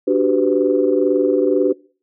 sine chord, G major seventh, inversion second, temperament equal with one note detuned, 293.7 / 370 / 392 / 503.1 Hz, D4 / F#4 / G4 / B4, 0 / 0 / 0 / +32 cents, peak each -18 dBFS, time 0.07-1.73 s, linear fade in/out 10 ms, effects noise-tail reverb RT60 0.4 s tail -22 dB re dry + tanh soft clip ceiling -2 dBFS

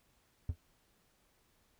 triangle tone with exponential decay, 83.8 Hz, E2, 29 cents sharp, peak -27 dBFS, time 0.49-0.56 s, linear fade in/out 5 ms, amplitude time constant 15 ms, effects pink hiss -72 dBFS RMS until 1.79 s

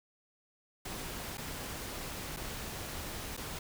pink noise with dropouts, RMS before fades -41 dBFS, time 0.85-3.59 s, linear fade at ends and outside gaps 5 ms, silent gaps 1.373-1.379 / 2.365-2.369 / 3.368-3.374 s, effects none

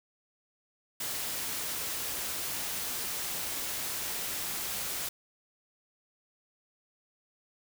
white noise, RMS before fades -35 dBFS, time 1-5.09 s, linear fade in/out 5 ms, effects none

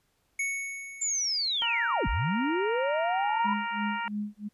square tone with exponential decay, 2217 Hz, C#7, in tune, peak -27 dBFS, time 0.39-1.91 s, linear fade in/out 5 ms, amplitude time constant 330 ms
sine linear two-way sweep, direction down then up, 7280 to 32.83 to 1005 Hz, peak -26 dBFS, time 1.01-3.54 s, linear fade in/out 10 ms, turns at 2.08 s
harmonic tone, 466.2 Hz, A#4, in tune, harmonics 2 / 3 / 4 / 5 / 6, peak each -32 / -36 / -38 / -40 / -42 dBFS, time 1.62-4.08 s, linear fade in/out 0 ms
sine tone with tremolo, 208.4 Hz, G#3, 6 cents sharp, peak -28 dBFS, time 3.44-4.49 s, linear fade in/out 20 ms, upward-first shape sine, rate 3 Hz, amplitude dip 100%
effects pink hiss -72 dBFS RMS until 4.53 s + resampled to 32000 Hz

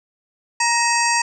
harmonic tone with a mistuned harmonic, 938 Hz, A#5, 11 cents sharp, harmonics 1 / 2 / 3 / 5 / 6 / 7 / 8 / 9, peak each -19 / -22 / -24 / -26 / -27 / -27 / -28 / -29 dBFS, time 0.6-1.22 s, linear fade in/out 5 ms, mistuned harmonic 3, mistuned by -140 cents, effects none

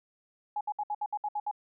sine tone bursts, 836 Hz, G#5, 11 cents sharp, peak -29 dBFS, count 9, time 0.56-1.513 s, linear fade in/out 5 ms, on 49 ms, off 64 ms, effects none

